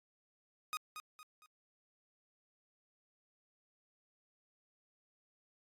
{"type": "tone with echo", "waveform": "sawtooth", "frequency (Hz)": 1244.5, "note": "D#6", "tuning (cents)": 0, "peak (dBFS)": -33, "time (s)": [0.73, 0.77], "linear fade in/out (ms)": 0, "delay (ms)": 230, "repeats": 3, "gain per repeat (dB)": -8, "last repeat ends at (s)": 1.46, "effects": ["AAC 64 kbps"]}